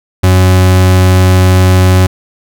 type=tone; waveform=40% pulse; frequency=92.5 Hz; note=F#2; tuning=in tune; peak=-3 dBFS; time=0.23-2.07 s; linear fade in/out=10 ms; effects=none